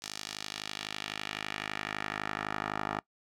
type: tone with band-pass filter sweep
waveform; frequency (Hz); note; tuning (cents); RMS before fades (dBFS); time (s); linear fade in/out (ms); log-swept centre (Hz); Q
10% pulse; 51.91; G#1; 0; -38; 0.02-3; 5; 5500 to 1100; 1.3
effects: noise-tail reverb RT60 0.1 s tail -22 dB re dry